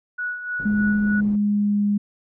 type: tone with tremolo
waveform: sine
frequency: 1468 Hz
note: F#6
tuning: 14 cents flat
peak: -23 dBFS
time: 0.18-1.21 s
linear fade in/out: 10 ms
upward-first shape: sine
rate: 3.3 Hz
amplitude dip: 60%
type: low-pass noise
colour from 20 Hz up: white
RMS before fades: -37 dBFS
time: 0.59-1.36 s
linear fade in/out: 5 ms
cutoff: 220 Hz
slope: 12 dB/octave
type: tone with pitch glide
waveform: sine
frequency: 208.8 to 204.9 Hz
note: G#3 to G#3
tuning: +10 to -23 cents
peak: -17 dBFS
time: 0.65-1.98 s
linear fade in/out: 10 ms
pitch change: -33 cents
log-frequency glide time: 0.77-1.86 s
effects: none